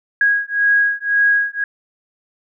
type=beating tone pair; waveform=sine; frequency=1647 / 1648.9 Hz; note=G#6 / G#6; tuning=-15 / -13 cents; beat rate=1.9 Hz; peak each=-16 dBFS; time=0.21-1.64 s; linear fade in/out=2 ms; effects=none